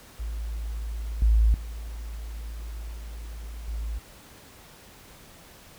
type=tone with level steps; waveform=sine; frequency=55 Hz; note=A1; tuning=in tune; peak=-29 / -16 / -33 / -35 / -28 dBFS; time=0.19-3.99 s; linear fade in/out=10 ms; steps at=1.22 / 1.54 / 2.96 / 3.68 s; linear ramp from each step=2 ms; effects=pink hiss -50 dBFS RMS until 5.78 s